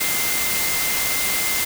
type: tone in noise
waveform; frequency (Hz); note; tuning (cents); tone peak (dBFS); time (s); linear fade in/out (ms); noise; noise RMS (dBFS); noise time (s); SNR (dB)
sine; 2087; C7; -5; -27; 0-1.65; 10; white; -22; 0-1.65; -8
effects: none